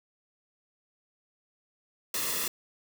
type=noise with comb filter; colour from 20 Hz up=white; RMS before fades=-31 dBFS; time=2.14-2.48 s; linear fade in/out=2 ms; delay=1.3 ms; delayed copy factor=-0.7; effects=none